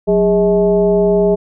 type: tone with frequency modulation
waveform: sine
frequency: 409.8 Hz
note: G#4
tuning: 23 cents flat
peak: -9 dBFS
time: 0.07-1.36 s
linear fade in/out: 20 ms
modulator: 227 Hz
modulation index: 0.99
effects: none